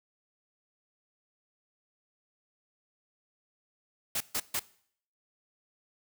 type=noise bursts; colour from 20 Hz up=white; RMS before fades=-31 dBFS; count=3; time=4.15-4.595 s; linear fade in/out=5 ms; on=55 ms; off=140 ms; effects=noise-tail reverb RT60 0.6 s tail -20 dB re dry